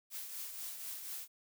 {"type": "noise with tremolo", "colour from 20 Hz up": "blue", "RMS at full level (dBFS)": -42, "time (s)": [0.1, 1.28], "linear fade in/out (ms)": 50, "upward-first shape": "triangle", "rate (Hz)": 4.1, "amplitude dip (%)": 50, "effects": []}